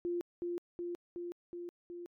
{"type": "tone with echo", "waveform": "sine", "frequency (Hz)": 348.4, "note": "F4", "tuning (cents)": -4, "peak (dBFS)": -32, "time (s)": [0.05, 0.21], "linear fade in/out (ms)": 0, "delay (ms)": 370, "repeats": 5, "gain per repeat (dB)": -2, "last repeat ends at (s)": 2.06, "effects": ["MP3 96 kbps"]}